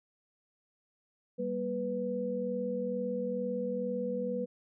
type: tone cluster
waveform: sine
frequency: 194 / 236.2 / 493.7 Hz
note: G3 / A#3 / B4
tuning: -18 / +23 / -1 cents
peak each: -37 / -38 / -33 dBFS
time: 1.38-4.46 s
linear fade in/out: 20 ms
effects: none